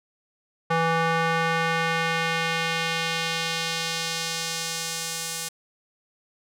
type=tone with band-pass filter sweep; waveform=square; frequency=164.81 Hz; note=E3; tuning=in tune; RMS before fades=-26 dBFS; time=0.7-5.49 s; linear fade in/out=10 ms; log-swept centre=1100 to 8500 Hz; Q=1; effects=none